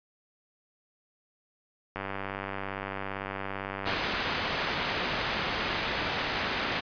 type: click train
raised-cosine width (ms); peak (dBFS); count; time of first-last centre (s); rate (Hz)
0.5; -19; 194; 1.96-3.935; 97.7
type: low-pass noise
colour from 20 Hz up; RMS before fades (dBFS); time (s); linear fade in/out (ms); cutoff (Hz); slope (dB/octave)
white; -31; 3.85-6.81; 20; 2700; 12
effects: resampled to 11025 Hz